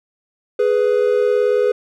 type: tone pair together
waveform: triangle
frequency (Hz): 417.7 / 496.3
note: G#4 / B4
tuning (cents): +10 / +8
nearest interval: minor third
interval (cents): 298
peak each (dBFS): -14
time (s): 0.59-1.72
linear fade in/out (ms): 5
effects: none